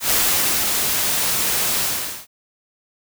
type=noise with ADSR envelope; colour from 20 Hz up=white; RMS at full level=-17 dBFS; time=0-2.27 s; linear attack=100 ms; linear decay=550 ms; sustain=-3 dB; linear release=470 ms; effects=none